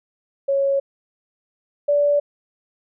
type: tone pair in turn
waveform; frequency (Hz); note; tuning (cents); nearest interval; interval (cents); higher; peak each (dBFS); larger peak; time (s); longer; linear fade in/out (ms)
sine; 552 / 579.6; C#5 / D5; -7 / -23; minor second; 84; second; -16 / -14; second; 0.48-0.8 / 1.88-2.2; neither; 10
effects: none